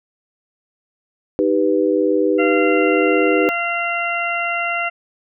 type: chord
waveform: sine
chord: Eb augmented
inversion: none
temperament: equal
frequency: 311.1 / 392 / 493.9 Hz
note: Eb4 / G4 / B4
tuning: 0 / 0 / 0 cents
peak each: -18 dBFS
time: 1.39-3.49 s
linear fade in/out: 0 ms
type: harmonic tone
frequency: 689 Hz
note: F5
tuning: 24 cents flat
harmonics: 1 / 2 / 3 / 4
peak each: -24 / -24 / -24 / -24 dBFS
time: 2.38-4.9 s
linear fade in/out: 20 ms
effects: none